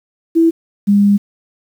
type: tone pair in turn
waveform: sine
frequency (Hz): 329.6 / 202.5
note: E4 / G#3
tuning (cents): 0 / -43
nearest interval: minor sixth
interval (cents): 843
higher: first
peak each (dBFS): -7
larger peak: neither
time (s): 0.35-0.51 / 0.87-1.18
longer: second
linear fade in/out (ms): 20
effects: 7-bit